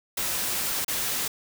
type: noise with dropouts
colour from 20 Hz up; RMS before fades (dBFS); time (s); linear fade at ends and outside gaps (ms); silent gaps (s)
white; -28; 0.17-1.28; 5; 0.847-0.88
effects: none